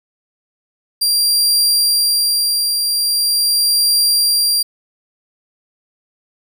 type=tone with tremolo; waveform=sawtooth; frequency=4750 Hz; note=D8; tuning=19 cents sharp; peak=-8 dBFS; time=1.01-4.63 s; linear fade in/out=10 ms; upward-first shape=triangle; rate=0.42 Hz; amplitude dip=40%; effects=none